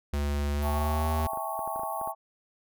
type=tone with pitch glide; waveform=square; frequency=72.1 to 78.63 Hz; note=D2 to D#2; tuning=-31 to +19 cents; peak=-27 dBFS; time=0.13-1.27 s; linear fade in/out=5 ms; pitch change=+150 cents; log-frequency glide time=0.52-1.08 s
type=chord; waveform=sine; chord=A dominant seventh; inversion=second; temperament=equal with one note detuned; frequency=659.3 / 798.6 / 880 / 1108.7 Hz; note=E5 / G5 / A5 / C#6; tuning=0 / +32 / 0 / 0 cents; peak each=-36 dBFS; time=0.61-2.15 s; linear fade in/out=50 ms
type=high-pass noise; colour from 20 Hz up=pink; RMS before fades=-46 dBFS; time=0.62-2.12 s; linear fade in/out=5 ms; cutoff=9500 Hz; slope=96 dB/octave
type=clicks; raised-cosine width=1 ms; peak=-28 dBFS; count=10; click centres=1.201 / 1.334 / 1.374 / 1.592 / 1.676 / 1.76 / 1.795 / 1.834 / 2.014 / 2.075 s
effects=none